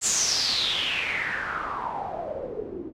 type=noise with low-pass filter sweep; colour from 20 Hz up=white; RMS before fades=-28 dBFS; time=0.01-2.93 s; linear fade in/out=50 ms; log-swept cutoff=7600 to 300 Hz; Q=6.9; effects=none